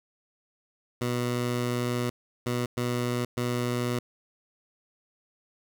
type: tone bursts at uneven times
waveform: 15% pulse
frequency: 122.1 Hz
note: B2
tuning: 19 cents flat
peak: -20 dBFS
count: 4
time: 1.01-2.1 / 2.46-2.66 / 2.77-3.25 / 3.37-3.99 s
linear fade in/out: 5 ms
effects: none